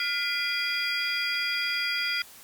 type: tone cluster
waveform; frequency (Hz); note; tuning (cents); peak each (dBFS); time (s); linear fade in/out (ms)
sine; 1415 / 2017 / 2410 / 3276 / 4827; F6 / B6 / D7 / G#7 / D8; +22 / +36 / +44 / -24 / +47; -32 / -32 / -33 / -34 / -31; 0-2.22; 2
effects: white hiss -49 dBFS RMS until 2.43 s + Opus 48 kbps